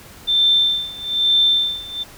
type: tone with tremolo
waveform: sine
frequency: 3561 Hz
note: A7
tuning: 20 cents sharp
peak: -11 dBFS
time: 0.27-2.04 s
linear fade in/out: 20 ms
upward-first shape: sine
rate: 1.1 Hz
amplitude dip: 90%
effects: pink hiss -42 dBFS RMS until 2.17 s